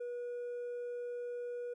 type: tone with hard clipping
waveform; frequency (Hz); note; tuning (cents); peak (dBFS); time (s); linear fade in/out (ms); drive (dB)
triangle; 484.5; B4; -33; -37; 0-1.74; 10; 1
effects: none